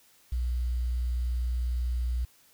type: tone with quantisation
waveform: sine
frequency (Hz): 60.8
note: B1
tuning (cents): -26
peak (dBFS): -26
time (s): 0.32-2.25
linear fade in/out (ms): 5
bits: 9
effects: white hiss -61 dBFS RMS until 2.53 s